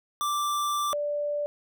square / sine tone pair in turn, 1174.7 / 586 Hz, D6 / D5, 0 / -4 cents, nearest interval octave, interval 1204 cents, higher first, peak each -26 / -26 dBFS, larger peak neither, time 0.21-0.93 / 0.93-1.46 s, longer first, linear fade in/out 0 ms, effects none

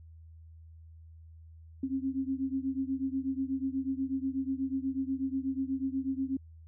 sine beating tone pair, 264.3 / 272.5 Hz, C4 / C#4, +18 / -29 cents, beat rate 8.2 Hz, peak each -32 / -34 dBFS, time 1.83-6.37 s, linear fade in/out 5 ms, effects added 81 Hz sine -49 dBFS peak until 6.67 s

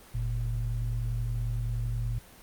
sine tone pair together, 45.77 / 116.4 Hz, F#1 / A#2, -18 / -2 cents, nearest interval octave + major third, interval 1616 cents, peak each -31 / -30 dBFS, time 0.14-2.19 s, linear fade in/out 10 ms, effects pink hiss -52 dBFS RMS until 2.42 s + Opus 24 kbps

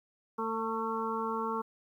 harmonic tone with a mistuned harmonic, 224.6 Hz, A3, 36 cents sharp, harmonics 1 / 2 / 4 / 5 / 6, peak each -38 / -36 / -37 / -36 / -40 dBFS, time 0.38-1.62 s, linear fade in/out 10 ms, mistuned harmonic 5, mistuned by -26 cents, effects 11-bit

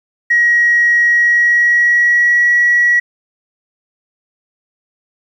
sine tone with pitch glide, 1900 to 1926.5 Hz, A#6 to B6, +33 to -44 cents, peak -7 dBFS, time 0.3-3 s, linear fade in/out 10 ms, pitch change +23 cents, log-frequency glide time 1.07-2.51 s, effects tanh soft clip ceiling -3 dBFS + 8-bit

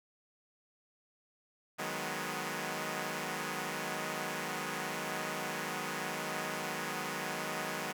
5% pulse chord, G# minor seventh, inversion second, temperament equal with one note detuned, 155.56 / 184.36 / 207.7 / 246.9 Hz, D#3 / F#3 / G#3 / B3, 0 / -6 / 0 / 0 cents, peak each -30 dBFS, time 1.78-7.93 s, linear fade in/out 20 ms, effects none

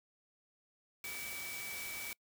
sine tone in noise, 2291 Hz, D7, 44 cents flat, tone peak -44 dBFS, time 1.04-2.13 s, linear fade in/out 2 ms, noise white, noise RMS -45 dBFS, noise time 1.04-2.13 s, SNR -2 dB, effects noise-tail reverb RT60 0.1 s tail -25 dB re dry

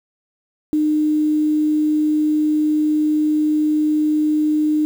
sine tone with quantisation, 304.7 Hz, D#4, 36 cents flat, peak -14 dBFS, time 0.73-4.85 s, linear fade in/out 0 ms, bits 7, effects none

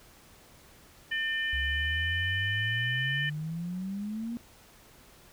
harmonic tone, 600 Hz, D5, 37 cents sharp, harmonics 3 / 4 / 5, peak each -29 / -41 / -35 dBFS, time 1.11-3.3 s, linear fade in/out 10 ms
sine exponential sweep, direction up, 67.4 to 238.9 Hz, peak -32 dBFS, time 1.53-4.37 s, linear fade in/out 0 ms
effects pink hiss -56 dBFS RMS until 5.32 s

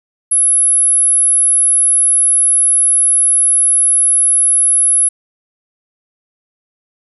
sine tone, 10940 Hz, F9, 37 cents flat, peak -8 dBFS, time 0.31-5.09 s, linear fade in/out 10 ms, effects none

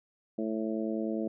harmonic tone, 109.9 Hz, A2, 2 cents flat, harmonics 2 / 3 / 4 / 5 / 6, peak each -33 / -34 / -39 / -39 / -41 dBFS, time 0.38-1.28 s, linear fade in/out 5 ms, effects none

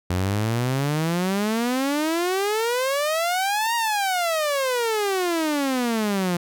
sawtooth exponential two-way sweep, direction up then down, 87.31 to 947 to 171.4 Hz, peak -17 dBFS, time 0.1-6.37 s, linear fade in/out 5 ms, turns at 3.75 s, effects none

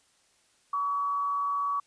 sine tone with frequency modulation, 1134 Hz, C#6, 39 cents sharp, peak -26 dBFS, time 0.73-1.8 s, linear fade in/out 5 ms, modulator 163 Hz, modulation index 0.26, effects white hiss -66 dBFS RMS until 1.86 s + resampled to 22050 Hz

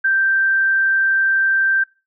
sine tone, 1568 Hz, G6, in tune, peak -13 dBFS, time 0.04-1.84 s, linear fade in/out 10 ms, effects noise-tail reverb RT60 0.3 s tail -22 dB re dry

